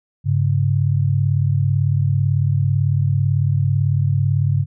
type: tone pair together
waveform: sine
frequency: 101.1 / 139.13 Hz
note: G#2 / C#3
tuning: -46 / +7 cents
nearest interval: tritone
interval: 553 cents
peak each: -17 dBFS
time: 0.24-4.66 s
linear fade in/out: 50 ms
effects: none